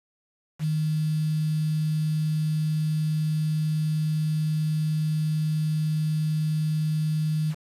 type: tone with quantisation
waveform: sine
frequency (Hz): 154.9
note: D#3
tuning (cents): -7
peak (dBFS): -22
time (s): 0.59-7.55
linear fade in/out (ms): 50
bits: 7
effects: resampled to 32000 Hz